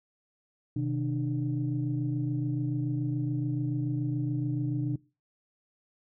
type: tone cluster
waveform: sine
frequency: 128.2 / 155.2 / 298.9 Hz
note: C3 / D#3 / D4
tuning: -35 / -4 / +31 cents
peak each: -29 / -35 / -31 dBFS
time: 0.76-4.96 s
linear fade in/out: 5 ms
effects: noise-tail reverb RT60 0.3 s tail -22 dB re dry + tanh soft clip ceiling -19 dBFS